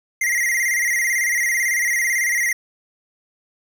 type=tone with vibrato; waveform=square; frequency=2000 Hz; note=B6; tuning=21 cents sharp; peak=-18 dBFS; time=0.21-2.53 s; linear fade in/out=5 ms; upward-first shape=square; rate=18 Hz; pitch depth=76 cents each way; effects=none